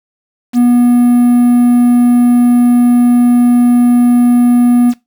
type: tone with quantisation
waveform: triangle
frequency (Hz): 242.7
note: B3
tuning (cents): -30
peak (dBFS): -3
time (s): 0.53-4.94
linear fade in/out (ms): 50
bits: 5
effects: noise-tail reverb RT60 0.2 s tail -18 dB re dry